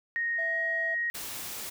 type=tone with pitch glide; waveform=sine; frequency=1864.7 to 1882 Hz; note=A#6 to A#6; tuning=0 to +16 cents; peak=-27 dBFS; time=0.16-1.1 s; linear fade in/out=0 ms; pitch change=+16 cents; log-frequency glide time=0.42-0.57 s
type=tone; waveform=triangle; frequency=659.3 Hz; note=E5; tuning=in tune; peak=-34 dBFS; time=0.38-0.95 s; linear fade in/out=10 ms
type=noise; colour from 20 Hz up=white; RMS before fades=-38 dBFS; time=1.14-1.7 s; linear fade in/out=10 ms
effects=none

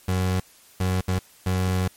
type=tone bursts at uneven times; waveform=30% pulse; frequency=92.5 Hz; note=F#2; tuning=in tune; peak=-18 dBFS; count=4; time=0.08-0.4 / 0.8-1.01 / 1.08-1.19 / 1.46-1.88 s; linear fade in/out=5 ms; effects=white hiss -53 dBFS RMS until 1.96 s + MP3 64 kbps

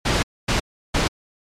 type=noise bursts at uneven times; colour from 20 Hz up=pink; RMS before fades=-19 dBFS; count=3; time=0.05-0.23 / 0.48-0.6 / 0.94-1.08 s; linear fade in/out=10 ms; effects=low-pass 6000 Hz 12 dB/octave + MP3 64 kbps

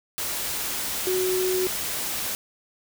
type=tone in noise; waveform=sine; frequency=370 Hz; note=F#4; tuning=in tune; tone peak=-22 dBFS; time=1.07-1.67 s; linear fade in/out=0 ms; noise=white; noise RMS=-29 dBFS; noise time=0.18-2.35 s; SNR=+4 dB; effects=none

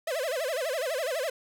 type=tone with vibrato; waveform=45% pulse; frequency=579 Hz; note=D5; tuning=25 cents flat; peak=-28 dBFS; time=0.07-1.3 s; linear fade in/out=5 ms; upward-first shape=sine; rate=12 Hz; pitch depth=260 cents each way; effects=none

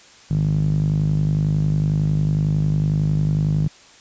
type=tone with band-pass filter; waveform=sawtooth; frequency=51 Hz; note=G#1; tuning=31 cents flat; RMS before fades=-19 dBFS; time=0.3-3.68 s; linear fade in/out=5 ms; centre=150 Hz; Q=5; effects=white hiss -47 dBFS RMS until 4 s + resampled to 16000 Hz

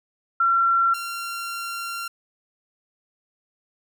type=tone pair in turn; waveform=sine / sawtooth; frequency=1362 / 1376.2 Hz; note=F6 / F6; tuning=-44 / -26 cents; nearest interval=unison; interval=18 cents; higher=second; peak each=-16 / -25 dBFS; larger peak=first; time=0.4-0.94 / 0.94-2.08 s; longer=second; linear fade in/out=5 ms; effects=none

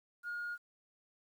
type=tone; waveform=sine; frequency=1429 Hz; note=F6; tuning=39 cents sharp; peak=-36 dBFS; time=0.23-0.58 s; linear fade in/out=50 ms; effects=tanh soft clip ceiling -35 dBFS + 11-bit

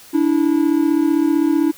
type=tone pair together; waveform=triangle; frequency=290.6 / 326.2 Hz; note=D4 / E4; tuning=-18 / -18 cents; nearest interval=major second; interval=200 cents; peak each=-14 dBFS; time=0.13-1.72 s; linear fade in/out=20 ms; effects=white hiss -43 dBFS RMS until 1.77 s

